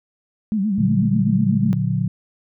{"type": "tone with vibrato", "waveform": "sine", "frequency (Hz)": 203.9, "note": "G#3", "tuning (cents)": -32, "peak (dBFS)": -17, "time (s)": [0.52, 1.73], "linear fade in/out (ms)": 0, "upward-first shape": "sine", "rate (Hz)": 8.1, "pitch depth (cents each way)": 130}
{"type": "chord", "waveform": "sine", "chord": "Bb augmented", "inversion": "none", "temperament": "just", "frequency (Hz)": [116.54, 145.68, 182.1], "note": ["Bb2", "D3", "F#3"], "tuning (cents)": [0, -14, -27], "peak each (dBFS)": -22, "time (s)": [0.78, 2.08], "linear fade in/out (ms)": 5}
{"effects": []}